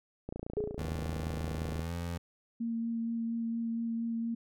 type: click train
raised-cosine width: 2 ms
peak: -25 dBFS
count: 44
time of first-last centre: 0.29-1.793 s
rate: 28.6 Hz
type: tone with exponential decay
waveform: sine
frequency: 421.4 Hz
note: G#4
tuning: 25 cents sharp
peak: -27 dBFS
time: 0.57-0.96 s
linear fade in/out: 5 ms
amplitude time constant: 84 ms
type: tone with pitch glide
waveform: 25% pulse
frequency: 80 to 85.74 Hz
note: D#2 to F2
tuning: +49 to -31 cents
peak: -31 dBFS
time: 0.78-2.18 s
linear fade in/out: 10 ms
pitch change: +120 cents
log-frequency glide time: 1.79-1.93 s
type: tone with vibrato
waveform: sine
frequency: 230 Hz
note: A#3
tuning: 23 cents flat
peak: -31 dBFS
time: 2.6-4.35 s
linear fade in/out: 10 ms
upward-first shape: sine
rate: 4.3 Hz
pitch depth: 11 cents each way
effects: none